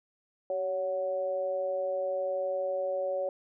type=tone with amplitude modulation; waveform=sine; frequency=561 Hz; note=C#5; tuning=21 cents sharp; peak=-25 dBFS; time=0.5-3.29 s; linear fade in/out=2 ms; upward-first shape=sine; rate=179 Hz; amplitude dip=70%; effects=none